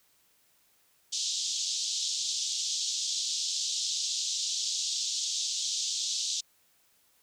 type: band-pass noise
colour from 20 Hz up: white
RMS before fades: -32 dBFS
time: 1.12-6.41 s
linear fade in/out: 10 ms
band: 3300 to 7100 Hz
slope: 48 dB/octave
effects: white hiss -67 dBFS RMS until 7.22 s